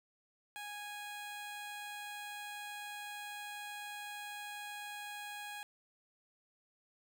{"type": "tone", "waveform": "15% pulse", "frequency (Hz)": 827, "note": "G#5", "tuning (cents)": -8, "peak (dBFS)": -37, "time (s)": [0.56, 5.63], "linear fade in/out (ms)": 0, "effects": []}